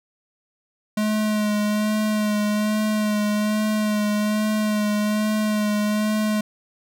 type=tone with vibrato; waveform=square; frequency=211.7 Hz; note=G#3; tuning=33 cents sharp; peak=-20 dBFS; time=0.97-6.41 s; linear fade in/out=5 ms; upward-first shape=sine; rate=1.2 Hz; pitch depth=22 cents each way; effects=none